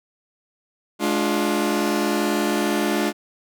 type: chord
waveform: sawtooth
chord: D diminished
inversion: second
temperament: just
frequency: 211.4 / 293.7 / 352.4 Hz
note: Ab3 / D4 / F4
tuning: +31 / 0 / +16 cents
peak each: -20 dBFS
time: 0.99-3.13 s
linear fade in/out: 50 ms
effects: none